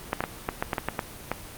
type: clicks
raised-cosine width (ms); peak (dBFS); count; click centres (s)
0.5; -10; 10; 0.131 / 0.206 / 0.239 / 0.489 / 0.625 / 0.732 / 0.782 / 0.886 / 0.992 / 1.316
effects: pink hiss -42 dBFS RMS until 1.57 s + Opus 24 kbps